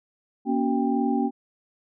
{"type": "tone cluster", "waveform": "sine", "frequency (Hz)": [238.8, 281.2, 376, 793], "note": ["A#3", "C#4", "F#4", "G5"], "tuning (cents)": [42, 25, 28, 20], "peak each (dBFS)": [-24, -25, -30, -29], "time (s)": [0.45, 1.31], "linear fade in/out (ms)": 50, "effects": []}